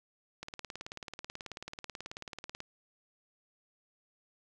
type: click train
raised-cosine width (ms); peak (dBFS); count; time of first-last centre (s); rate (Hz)
0.2; -24; 41; 0.43-2.604; 18.4
effects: none